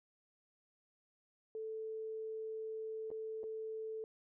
sine tone with dropouts, 440 Hz, A4, in tune, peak -40 dBFS, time 1.55-4.04 s, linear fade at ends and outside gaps 1 ms, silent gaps 3.104-3.114 / 3.433-3.439 s, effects none

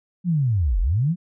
sine linear two-way sweep, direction down then up, 185 to 38.05 to 185 Hz, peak -17 dBFS, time 0.24-1.16 s, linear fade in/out 50 ms, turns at 0.8 s, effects none

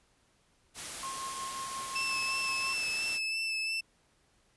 white noise, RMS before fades -40 dBFS, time 0.74-3.2 s, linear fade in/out 50 ms
triangle tone with tremolo, 1072 Hz, C6, 42 cents sharp, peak -34 dBFS, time 1.03-2.73 s, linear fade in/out 2 ms, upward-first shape triangle, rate 5.6 Hz, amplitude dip 45%
30% pulse tone with vibrato, 2637 Hz, E7, in tune, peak -28 dBFS, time 1.95-3.81 s, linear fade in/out 10 ms, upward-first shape sine, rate 2.9 Hz, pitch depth 18 cents each way
effects pink hiss -69 dBFS RMS until 4.56 s + resampled to 24000 Hz

